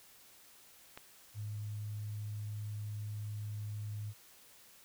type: click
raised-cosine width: 0.3 ms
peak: -30 dBFS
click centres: 0.975 s
type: tone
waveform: sine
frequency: 105.3 Hz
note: G#2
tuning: 24 cents sharp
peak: -38 dBFS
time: 1.34-4.14 s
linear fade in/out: 50 ms
effects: white hiss -60 dBFS RMS until 4.84 s